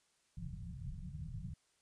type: low-pass noise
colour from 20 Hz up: white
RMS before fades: -45 dBFS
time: 0.37-1.54 s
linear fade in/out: 5 ms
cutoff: 180 Hz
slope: 96 dB/octave
effects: white hiss -75 dBFS RMS until 1.81 s + resampled to 22050 Hz